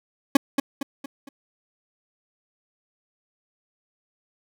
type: tone with echo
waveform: 40% pulse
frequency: 277 Hz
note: C#4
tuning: 1 cent flat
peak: -10 dBFS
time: 0.35-0.37 s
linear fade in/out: 5 ms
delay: 230 ms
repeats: 4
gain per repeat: -7 dB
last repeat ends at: 1.29 s
effects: none